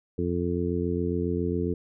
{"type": "harmonic tone", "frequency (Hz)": 87.31, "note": "F2", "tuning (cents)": 0, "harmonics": [1, 2, 3, 4, 5], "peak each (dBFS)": [-31, -31, -31, -31, -31], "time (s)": [0.18, 1.74], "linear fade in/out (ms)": 5, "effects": []}